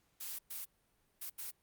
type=noise bursts at uneven times; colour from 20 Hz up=blue; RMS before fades=-43 dBFS; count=4; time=0.2-0.39 / 0.5-0.65 / 1.21-1.3 / 1.38-1.51 s; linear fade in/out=10 ms; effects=pink hiss -75 dBFS RMS until 1.62 s + Opus 48 kbps